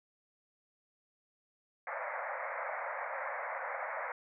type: band-pass noise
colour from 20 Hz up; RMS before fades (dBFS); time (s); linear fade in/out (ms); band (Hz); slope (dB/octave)
pink; -39; 1.87-4.12; 2; 520 to 2200; 96
effects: none